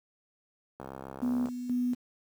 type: click train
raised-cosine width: 1 ms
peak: -27 dBFS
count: 47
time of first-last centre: 0.8-1.487 s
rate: 67 Hz
type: tone with tremolo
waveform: sine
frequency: 246.9 Hz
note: B3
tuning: in tune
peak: -26 dBFS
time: 1.22-1.95 s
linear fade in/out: 10 ms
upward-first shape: square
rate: 2.1 Hz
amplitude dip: 60%
effects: high-pass 80 Hz 12 dB/octave + 9-bit